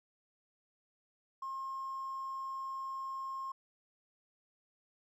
triangle tone with hard clipping, 1070 Hz, C6, 38 cents sharp, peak -38 dBFS, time 1.42-3.52 s, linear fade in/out 5 ms, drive 3 dB, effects none

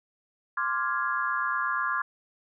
sine chord, D half-diminished seventh, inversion third, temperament equal, 1046.5 / 1174.7 / 1396.9 / 1661.2 Hz, C6 / D6 / F6 / Ab6, 0 / 0 / 0 / 0 cents, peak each -31 dBFS, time 0.57-2.02 s, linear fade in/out 5 ms, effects none

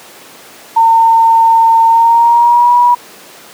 sine tone with pitch glide, 909 to 968.6 Hz, A#5 to B5, -44 to -34 cents, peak -4 dBFS, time 0.76-2.95 s, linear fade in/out 10 ms, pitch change +110 cents, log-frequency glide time 1.86-2.73 s, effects pink hiss -35 dBFS RMS until 3.53 s + high-pass 300 Hz 12 dB/octave

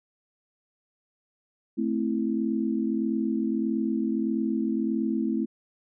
sine chord, A minor, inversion none, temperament equal, 220 / 261.6 / 329.6 Hz, A3 / C4 / E4, 0 / 0 / 0 cents, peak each -27 / -29 / -29 dBFS, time 1.77-5.46 s, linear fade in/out 20 ms, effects none

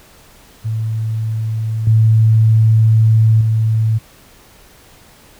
sine tone with level steps, 110.8 Hz, A2, 13 cents sharp, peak -16 / -7 / -11 dBFS, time 0.64-3.99 s, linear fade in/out 20 ms, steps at 1.87 / 3.41 s, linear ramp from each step 2 ms, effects pink hiss -45 dBFS RMS until 5.39 s

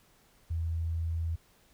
sine tone, 82.41 Hz, E2, in tune, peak -29 dBFS, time 0.5-1.36 s, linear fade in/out 10 ms, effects pink hiss -64 dBFS RMS until 1.73 s

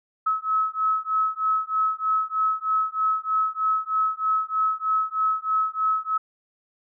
sine beating tone pair, 1288 / 1291.2 Hz, E6 / E6, -41 / -36 cents, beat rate 3.2 Hz, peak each -24 dBFS, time 0.26-6.18 s, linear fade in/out 10 ms, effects none

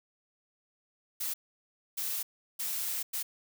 blue noise bursts at uneven times, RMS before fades -34 dBFS, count 4, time 1.2-1.34 / 1.97-2.23 / 2.59-3.03 / 3.13-3.23 s, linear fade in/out 10 ms, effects none

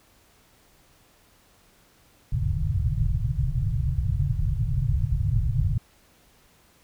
white low-pass noise, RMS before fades -24 dBFS, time 2.32-5.78 s, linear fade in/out 5 ms, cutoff 150 Hz, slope 96 dB/octave, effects pink hiss -59 dBFS RMS until 6.83 s

